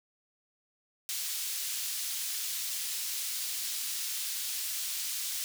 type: high-pass noise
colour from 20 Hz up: pink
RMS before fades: -35 dBFS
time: 1.09-5.44 s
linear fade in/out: 0 ms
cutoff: 4100 Hz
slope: 12 dB/octave
effects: none